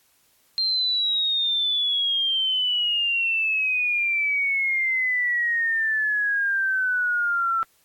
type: exponential sweep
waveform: sine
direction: down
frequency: 4186 to 1333 Hz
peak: -20 dBFS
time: 0.58-7.63 s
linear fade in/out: 0 ms
effects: white hiss -62 dBFS RMS until 7.84 s + AAC 64 kbps